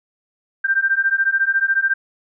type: beating tone pair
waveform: sine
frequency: 1568 / 1582 Hz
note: G6 / G6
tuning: 0 / +15 cents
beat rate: 14 Hz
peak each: -18 dBFS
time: 0.64-1.94 s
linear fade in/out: 10 ms
effects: none